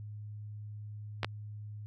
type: clicks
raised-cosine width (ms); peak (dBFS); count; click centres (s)
0.3; -15; 2; 1.232 / 1.246
effects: added 105 Hz sine -41 dBFS peak until 1.86 s + AAC 64 kbps